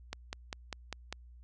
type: click train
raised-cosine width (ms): 0.2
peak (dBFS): -20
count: 6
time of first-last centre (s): 0.13-1.126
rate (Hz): 5.02
effects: added 60 Hz sine -51 dBFS peak until 1.43 s + resampled to 24000 Hz